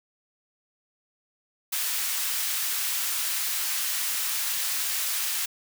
white high-pass noise, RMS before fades -28 dBFS, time 1.72-5.46 s, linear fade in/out 10 ms, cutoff 1300 Hz, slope 12 dB/octave, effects none

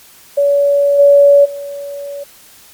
sine tone with level steps, 568 Hz, C#5, 42 cents sharp, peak -8 / -3 / -22 dBFS, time 0.37-2.24 s, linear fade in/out 10 ms, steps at 0.98 / 1.44 s, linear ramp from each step 20 ms, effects white hiss -42 dBFS RMS until 2.73 s + MP3 96 kbps

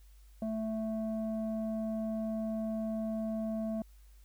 square tone with low-pass filter, 220 Hz, A3, in tune, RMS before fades -35 dBFS, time 0.42-3.82 s, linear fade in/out 2 ms, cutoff 540 Hz, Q 8.6, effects added 50 Hz sine -54 dBFS peak until 4.24 s + white hiss -69 dBFS RMS until 4.24 s

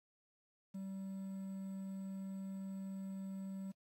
triangle tone with quantisation, 192.9 Hz, G3, 28 cents flat, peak -40 dBFS, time 0.74-3.72 s, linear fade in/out 10 ms, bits 11, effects AAC 48 kbps

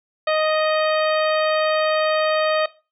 harmonic tone with a mistuned harmonic, 622.3 Hz, D#5, in tune, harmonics 1 / 2 / 3 / 4 / 5 / 6 / 7, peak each -18 / -24 / -28 / -30 / -32 / -34 / -35 dBFS, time 0.27-2.66 s, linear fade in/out 5 ms, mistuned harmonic 7, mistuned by +40 cents, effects noise-tail reverb RT60 0.3 s tail -18 dB re dry

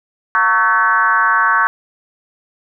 sine tone with frequency modulation, 1318.5 Hz, E6, in tune, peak -10 dBFS, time 0.35-1.67 s, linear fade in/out 0 ms, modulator 202 Hz, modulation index 1.8, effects none

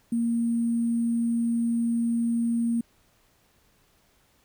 sine tone with sample-and-hold, 233.1 Hz, A#3, in tune, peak -22 dBFS, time 0.12-2.81 s, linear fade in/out 5 ms, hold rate 8820 Hz, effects pink hiss -64 dBFS RMS until 4.44 s

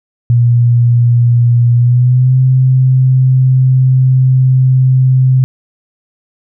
sine tone with pitch glide, 119.7 to 129.78 Hz, A#2 to C3, +46 to -14 cents, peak -5 dBFS, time 0.3-5.44 s, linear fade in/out 0 ms, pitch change +140 cents, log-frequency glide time 1.74-2.37 s, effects none

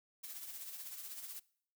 blue noise with tremolo, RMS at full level -45 dBFS, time 0.23-1.4 s, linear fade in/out 10 ms, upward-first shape triangle, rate 16 Hz, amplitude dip 55%, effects noise-tail reverb RT60 0.6 s tail -22 dB re dry

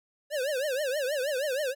square tone with vibrato, 554.4 Hz, C#5, in tune, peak -28 dBFS, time 0.3-1.75 s, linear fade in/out 50 ms, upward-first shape triangle, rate 6.3 Hz, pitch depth 220 cents each way, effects none

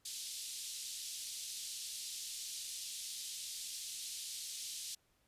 pink band-pass noise, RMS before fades -45 dBFS, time 0.05-4.95 s, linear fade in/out 5 ms, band 3600 to 11000 Hz, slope 24 dB/octave, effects pink hiss -75 dBFS RMS until 5.27 s + resampled to 32000 Hz

